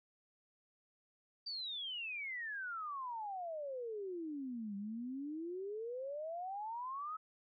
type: exponential two-way sweep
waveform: sine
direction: down then up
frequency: 4699 to 196 to 1297 Hz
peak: -40 dBFS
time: 1.46-7.17 s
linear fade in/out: 10 ms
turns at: 4.76 s
effects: none